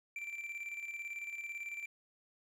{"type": "tone with tremolo", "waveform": "triangle", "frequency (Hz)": 2349, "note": "D7", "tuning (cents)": 0, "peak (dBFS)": -37, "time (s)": [0.16, 1.86], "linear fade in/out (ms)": 2, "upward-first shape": "square", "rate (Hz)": 18, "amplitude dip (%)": 50, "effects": []}